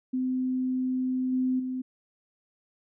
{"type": "tone with level steps", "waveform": "sine", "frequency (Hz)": 256.5, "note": "C4", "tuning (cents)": -34, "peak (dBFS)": [-25, -23, -29], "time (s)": [0.13, 1.82], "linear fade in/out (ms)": 10, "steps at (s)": [1.32, 1.59], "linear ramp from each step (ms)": 10, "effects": []}